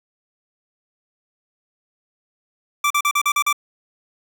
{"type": "tone bursts", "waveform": "25% pulse", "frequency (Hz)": 1169, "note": "D6", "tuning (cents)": -8, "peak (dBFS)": -12, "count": 7, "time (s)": [2.84, 3.528], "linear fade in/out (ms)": 5, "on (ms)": 64, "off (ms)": 40, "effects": []}